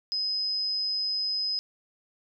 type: tone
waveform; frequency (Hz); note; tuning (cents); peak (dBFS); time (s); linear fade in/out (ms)
sine; 5050; D#8; +25; -26; 0.12-1.59; 0
effects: none